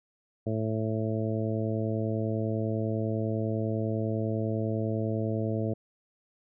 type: harmonic tone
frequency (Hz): 110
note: A2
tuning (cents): 0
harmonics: 1 / 2 / 3 / 4 / 5 / 6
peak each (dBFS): -30 / -33 / -35 / -36 / -37 / -38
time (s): 0.46-5.74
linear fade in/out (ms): 10
effects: none